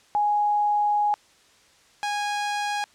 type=tone pair in turn; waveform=sine / sawtooth; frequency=830.6 / 824.4 Hz; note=G#5 / G#5; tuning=0 / -13 cents; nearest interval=unison; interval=13 cents; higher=first; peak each=-19 / -21 dBFS; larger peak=first; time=0.15-1.14 / 2.03-2.84 s; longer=first; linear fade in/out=0 ms; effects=white hiss -57 dBFS RMS until 2.94 s + low-pass 7000 Hz 12 dB/octave